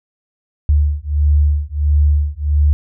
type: beating tone pair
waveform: sine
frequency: 73 / 74.5 Hz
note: D2 / D2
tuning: -10 / +25 cents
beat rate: 1.5 Hz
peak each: -14 dBFS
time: 0.69-2.73 s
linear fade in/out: 0 ms
effects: none